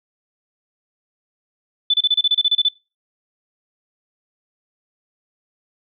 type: tone bursts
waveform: sine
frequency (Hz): 3500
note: A7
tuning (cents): -10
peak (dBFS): -12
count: 12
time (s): 1.9-2.687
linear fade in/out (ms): 5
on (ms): 39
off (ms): 29
effects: noise-tail reverb RT60 0.3 s tail -24 dB re dry